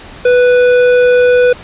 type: tone with tanh clipping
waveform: triangle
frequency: 493.9 Hz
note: B4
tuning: in tune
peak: -7 dBFS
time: 0.25-1.53 s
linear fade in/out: 5 ms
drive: 16 dB
effects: pink hiss -33 dBFS RMS until 1.63 s + resampled to 8000 Hz